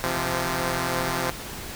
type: tone pair together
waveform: 5% pulse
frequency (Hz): 130 / 172.26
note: C3 / F3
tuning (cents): -11 / -23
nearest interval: perfect fourth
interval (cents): 488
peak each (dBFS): -16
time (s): 0.04-1.3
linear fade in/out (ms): 0
effects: pink hiss -36 dBFS RMS until 1.75 s